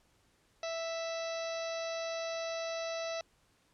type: harmonic tone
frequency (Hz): 659.3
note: E5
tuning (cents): 0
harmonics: 1 / 2 / 3 / 4 / 5 / 6 / 7 / 8 / 9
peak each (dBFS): -36 / -46 / -48 / -47 / -55 / -47 / -52 / -51 / -50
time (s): 0.63-3.21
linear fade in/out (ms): 2
effects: pink hiss -70 dBFS RMS until 3.73 s + low-pass 10000 Hz 12 dB/octave